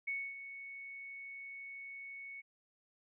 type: tone with ADSR envelope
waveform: sine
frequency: 2217 Hz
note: C#7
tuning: in tune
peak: -34 dBFS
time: 0.07-2.42 s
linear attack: 11 ms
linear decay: 260 ms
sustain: -11 dB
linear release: 23 ms
effects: none